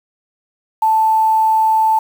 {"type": "tone with quantisation", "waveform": "sine", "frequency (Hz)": 880, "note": "A5", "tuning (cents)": 0, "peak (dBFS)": -10, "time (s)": [0.82, 1.99], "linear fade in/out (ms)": 5, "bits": 6, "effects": []}